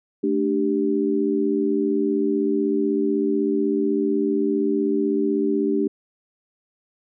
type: tone cluster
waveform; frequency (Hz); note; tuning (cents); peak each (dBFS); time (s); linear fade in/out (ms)
sine; 218.9 / 294.8 / 391.1; A3 / D4 / G4; -9 / +7 / -4; -25 / -22 / -22; 0.23-5.88; 10
effects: none